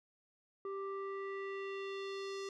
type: tone with low-pass filter sweep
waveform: square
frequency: 392 Hz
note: G4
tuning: in tune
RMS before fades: -42 dBFS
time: 0.65-2.49 s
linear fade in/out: 2 ms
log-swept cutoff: 1000 to 5800 Hz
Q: 2
effects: none